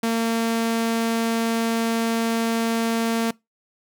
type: tone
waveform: sawtooth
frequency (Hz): 228.3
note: A#3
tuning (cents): -36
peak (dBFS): -16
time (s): 0.03-3.31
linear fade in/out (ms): 5
effects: noise-tail reverb RT60 0.2 s tail -23 dB re dry